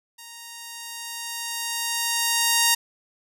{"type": "tone with level ramp", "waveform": "5% pulse", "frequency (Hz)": 932.3, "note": "A#5", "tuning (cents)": 0, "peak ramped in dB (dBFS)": [-29, -4], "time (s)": [0.18, 2.75], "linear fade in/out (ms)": 10, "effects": []}